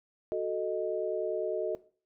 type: chord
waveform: sine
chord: D# diminished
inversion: first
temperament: equal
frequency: 370 / 440 / 622.3 Hz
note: F#4 / A4 / D#5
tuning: 0 / 0 / 0 cents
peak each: -33 dBFS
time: 0.32-1.75 s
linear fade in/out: 0 ms
effects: noise-tail reverb RT60 0.4 s tail -18 dB re dry